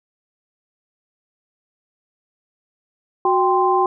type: tone cluster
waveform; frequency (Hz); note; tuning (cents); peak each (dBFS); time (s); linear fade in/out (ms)
sine; 368.4 / 788 / 1041; F#4 / G5 / C6; -7 / +9 / -9; -18; 3.25-3.86; 2
effects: none